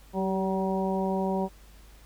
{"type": "harmonic tone with a mistuned harmonic", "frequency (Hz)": 190.1, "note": "F#3", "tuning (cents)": 47, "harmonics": [1, 2, 3, 4, 5], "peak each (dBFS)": [-28, -31, -33, -34, -35], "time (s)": [0.13, 1.49], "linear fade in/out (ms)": 50, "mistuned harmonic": 2, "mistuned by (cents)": 24, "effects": ["added 50 Hz sine -50 dBFS peak until 2.05 s", "pink hiss -57 dBFS RMS until 2.05 s"]}